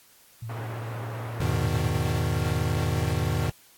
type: tone with vibrato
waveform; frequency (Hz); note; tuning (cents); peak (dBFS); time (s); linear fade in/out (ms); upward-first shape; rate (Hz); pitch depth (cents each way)
sine; 114.4; A#2; -32; -32; 0.42-1.95; 5; sine; 15; 61
type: band-pass noise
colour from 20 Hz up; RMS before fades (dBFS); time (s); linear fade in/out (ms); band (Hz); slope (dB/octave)
pink; -40; 0.49-1.66; 5; 320 to 1500; 12
type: chord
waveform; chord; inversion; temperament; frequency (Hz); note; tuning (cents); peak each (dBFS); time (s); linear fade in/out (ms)
square; E major seventh; none; equal; 82.41 / 103.83 / 123.47 / 155.56; E2 / G#2 / B2 / D#3; 0 / 0 / 0 / 0; -30; 1.4-3.5; 5
effects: white hiss -56 dBFS RMS until 3.77 s + AAC 64 kbps